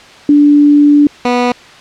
sine / 15% pulse tone pair in turn, 291.6 / 245.2 Hz, D4 / B3, -12 / -12 cents, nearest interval minor third, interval 300 cents, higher first, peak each -3 dBFS, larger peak neither, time 0.29-1.07 / 1.25-1.52 s, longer first, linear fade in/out 2 ms, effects white hiss -36 dBFS RMS until 1.8 s + low-pass 4000 Hz 12 dB/octave

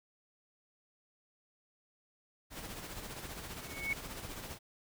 pink noise with tremolo, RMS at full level -43 dBFS, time 2.5-4.59 s, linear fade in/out 50 ms, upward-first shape sine, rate 15 Hz, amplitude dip 45%
sine tone with exponential growth, 2217 Hz, C#7, in tune, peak -29 dBFS, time 3.55-3.93 s, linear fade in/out 2 ms, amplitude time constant 82 ms
effects none

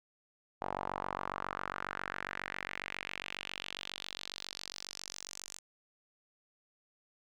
sawtooth tone with band-pass filter sweep, 47.33 Hz, F#1, 40 cents sharp, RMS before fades -42 dBFS, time 0.61-5.59 s, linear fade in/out 10 ms, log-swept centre 830 to 7000 Hz, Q 2.6, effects none

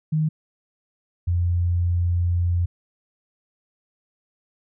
sine tone pair in turn, 155.56 / 87.31 Hz, D#3 / F2, 0 / 0 cents, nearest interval minor seventh, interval 1000 cents, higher first, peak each -18 dBFS, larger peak neither, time 0.12-0.29 / 1.27-2.66 s, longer second, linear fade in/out 10 ms, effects none

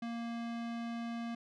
square tone, 233.1 Hz, A#3, in tune, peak -38 dBFS, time 0.02-1.35 s, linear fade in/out 5 ms, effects low-pass 4000 Hz 12 dB/octave

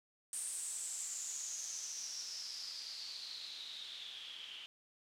blue noise with low-pass filter sweep, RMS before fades -45 dBFS, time 0.33-4.66 s, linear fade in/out 0 ms, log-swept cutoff 8900 to 3000 Hz, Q 8, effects none

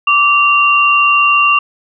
sine tone pair together, 1167 / 2767 Hz, D6 / F7, -11 / -17 cents, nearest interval octave + minor third, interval 1494 cents, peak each -10 dBFS, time 0.07-1.59 s, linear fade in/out 5 ms, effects none

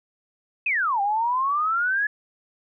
sine exponential two-way sweep, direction down then up, 2621 to 784 to 1720 Hz, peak -20 dBFS, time 0.66-2.07 s, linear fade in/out 5 ms, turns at 1.01 s, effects none

